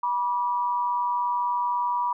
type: tone pair together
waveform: sine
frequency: 971.8 / 1166 Hz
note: B5 / D6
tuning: -28 / -13 cents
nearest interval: minor third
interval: 315 cents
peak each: -23 / -31 dBFS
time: 0.03-2.13 s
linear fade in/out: 5 ms
effects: none

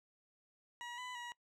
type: tone with pitch steps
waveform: 20% pulse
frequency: 960 / 998 / 961 Hz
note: B5 / B5 / B5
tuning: -49 / +18 / -48 cents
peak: -39 dBFS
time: 0.81-1.32 s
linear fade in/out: 0 ms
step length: 170 ms
effects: noise-tail reverb RT60 0.1 s tail -22 dB re dry + low-pass 7000 Hz 12 dB/octave

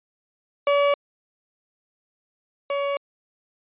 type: tone pair in turn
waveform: 35% pulse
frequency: 570 / 563.1 Hz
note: C#5 / C#5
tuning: +48 / +27 cents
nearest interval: unison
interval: 21 cents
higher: first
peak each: -15 / -21 dBFS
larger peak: first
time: 0.67-0.94 / 2.7-2.97 s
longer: neither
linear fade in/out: 2 ms
effects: resampled to 8000 Hz

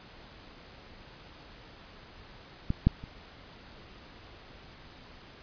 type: clicks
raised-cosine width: 5 ms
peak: -15 / -8 / -29 dBFS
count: 3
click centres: 2.704 / 2.87 / 3.039 s
effects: pink hiss -51 dBFS RMS until 5.42 s + resampled to 11025 Hz

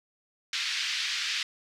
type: band-pass noise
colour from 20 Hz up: white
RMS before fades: -31 dBFS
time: 0.53-1.43 s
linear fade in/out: 2 ms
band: 1700 to 4800 Hz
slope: 24 dB/octave
effects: none

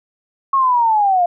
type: linear sweep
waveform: sine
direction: down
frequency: 1101 to 686 Hz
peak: -11 dBFS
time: 0.53-1.26 s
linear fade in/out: 5 ms
effects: none

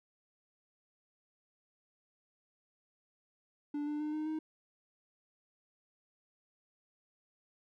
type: tone with pitch steps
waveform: triangle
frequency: 292.5 / 297.4 / 302.5 / 307.6 / 312.8 Hz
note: D4 / D4 / D#4 / D#4 / D#4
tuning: -7 / +22 / -49 / -20 / +9 cents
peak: -32 dBFS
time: 3.74-4.39 s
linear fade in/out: 5 ms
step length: 130 ms
effects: none

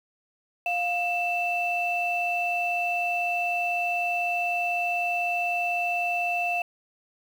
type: tone pair together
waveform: sine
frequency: 704 / 2658 Hz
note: F5 / E7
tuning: +14 / +14 cents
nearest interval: octave + major seventh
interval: 2300 cents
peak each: -26 dBFS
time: 0.66-6.62 s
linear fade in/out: 2 ms
effects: tanh soft clip ceiling -16 dBFS + 8-bit

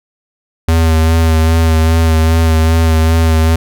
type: tone with vibrato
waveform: square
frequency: 81 Hz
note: E2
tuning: 30 cents flat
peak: -8 dBFS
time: 0.68-3.56 s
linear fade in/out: 5 ms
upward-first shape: sine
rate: 2.5 Hz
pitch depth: 26 cents each way
effects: none

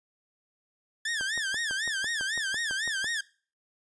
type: tone with vibrato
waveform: sawtooth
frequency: 1700 Hz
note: G#6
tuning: 40 cents sharp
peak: -25 dBFS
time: 1.05-3.21 s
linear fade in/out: 5 ms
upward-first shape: sine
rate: 4 Hz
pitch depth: 170 cents each way
type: click train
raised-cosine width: 1 ms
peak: -27 dBFS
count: 12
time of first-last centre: 1.21-3.043 s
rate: 6 Hz
effects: noise-tail reverb RT60 0.4 s tail -21 dB re dry + resampled to 22050 Hz

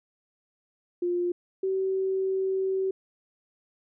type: tone pair in turn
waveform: sine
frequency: 352.3 / 381.8 Hz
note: F4 / G4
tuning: +15 / -46 cents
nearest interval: minor second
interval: 139 cents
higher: second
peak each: -24 dBFS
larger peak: neither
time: 1.02-1.32 / 1.63-2.91 s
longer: second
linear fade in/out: 5 ms
effects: none

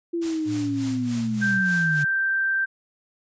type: linear sweep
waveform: sine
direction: down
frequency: 343.3 to 143.3 Hz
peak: -23 dBFS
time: 0.13-2.05 s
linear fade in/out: 10 ms
type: noise with tremolo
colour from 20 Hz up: white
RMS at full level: -36 dBFS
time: 0.21-2.04 s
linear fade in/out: 20 ms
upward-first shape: sine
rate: 3.4 Hz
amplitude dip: 75%
type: tone with pitch glide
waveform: sine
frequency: 113 to 121.81 Hz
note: A2 to B2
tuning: +47 to -23 cents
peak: -30 dBFS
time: 0.45-1.62 s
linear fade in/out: 50 ms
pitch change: +130 cents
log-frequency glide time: 0.74-1.45 s
type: tone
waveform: sine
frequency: 1568 Hz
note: G6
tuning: in tune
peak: -20 dBFS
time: 1.41-2.66 s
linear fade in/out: 20 ms
effects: resampled to 16000 Hz

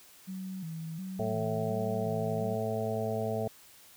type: tone with vibrato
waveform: sine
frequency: 174.7 Hz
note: F3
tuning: 1 cent sharp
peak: -36 dBFS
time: 0.27-2.56 s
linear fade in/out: 20 ms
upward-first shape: square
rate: 1.4 Hz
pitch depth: 130 cents each way
type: harmonic tone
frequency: 110 Hz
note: A2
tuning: in tune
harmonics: 1 / 2 / 4 / 5 / 6 / 7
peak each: -36 / -37 / -35 / -40 / -35 / -41 dBFS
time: 1.19-3.48 s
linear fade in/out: 5 ms
effects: white hiss -56 dBFS RMS until 3.96 s

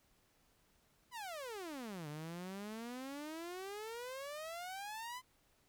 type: exponential two-way sweep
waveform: sawtooth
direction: down then up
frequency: 1029 to 145.7 to 1029 Hz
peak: -40 dBFS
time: 1.11-5.22 s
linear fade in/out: 50 ms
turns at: 2.08 s
effects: pink hiss -73 dBFS RMS until 5.68 s

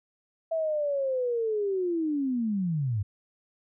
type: linear sweep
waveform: sine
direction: down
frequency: 659.3 to 94.6 Hz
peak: -25 dBFS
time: 0.51-3.03 s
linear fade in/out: 10 ms
effects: none

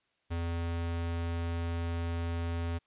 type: tone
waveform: square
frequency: 84.5 Hz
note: E2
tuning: 43 cents sharp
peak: -32 dBFS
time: 0.3-2.79 s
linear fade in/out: 20 ms
effects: white hiss -75 dBFS RMS until 2.86 s + resampled to 8000 Hz

